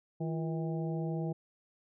harmonic tone with a mistuned harmonic, 160.6 Hz, E3, 45 cents flat, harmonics 1 / 2 / 3 / 4 / 5, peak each -33 / -39 / -43 / -45 / -47 dBFS, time 0.2-1.33 s, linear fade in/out 10 ms, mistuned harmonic 2, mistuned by +99 cents, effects none

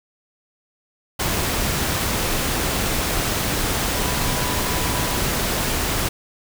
sine tone in noise, 987.8 Hz, B5, in tune, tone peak -32 dBFS, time 3.94-5.18 s, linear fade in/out 10 ms, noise pink, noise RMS -22 dBFS, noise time 1.19-6.09 s, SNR -13 dB, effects none

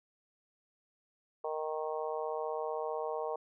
harmonic tone, 155.56 Hz, D#3, in tune, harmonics 3 / 4 / 5 / 6 / 7, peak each -37 / -39 / -41 / -43 / -44 dBFS, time 1.44-3.36 s, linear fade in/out 5 ms, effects none

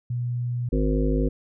sine tone, 121.6 Hz, B2, 26 cents flat, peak -24 dBFS, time 0.1-0.69 s, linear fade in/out 5 ms
harmonic tone, 52.2 Hz, G#1, 10 cents sharp, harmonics 1 / 3 / 5 / 7 / 9 / 10, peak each -22 / -28 / -26 / -30 / -30 / -35 dBFS, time 0.72-1.29 s, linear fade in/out 10 ms
effects none

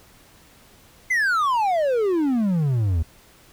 triangle exponential sweep, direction down, 2097 to 76.3 Hz, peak -16 dBFS, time 1.1-3.03 s, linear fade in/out 10 ms, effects pink hiss -52 dBFS RMS until 3.52 s

